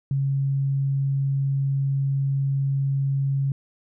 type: tone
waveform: sine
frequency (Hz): 137.4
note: C#3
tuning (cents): -15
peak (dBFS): -20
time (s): 0.11-3.52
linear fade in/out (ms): 2
effects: none